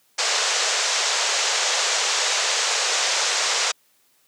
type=band-pass noise; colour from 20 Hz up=white; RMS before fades=-22 dBFS; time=0.18-3.72 s; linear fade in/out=10 ms; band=430 to 7400 Hz; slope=48 dB/octave; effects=white hiss -62 dBFS RMS until 4.27 s + high-pass 100 Hz 12 dB/octave